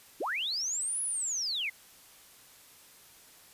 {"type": "linear two-way sweep", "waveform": "sine", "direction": "up then down", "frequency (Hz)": [229.8, 10548, 1967], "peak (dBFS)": -30, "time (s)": [0.2, 1.7], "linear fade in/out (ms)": 10, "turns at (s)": 1.02, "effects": ["white hiss -56 dBFS RMS until 3.53 s", "resampled to 32000 Hz"]}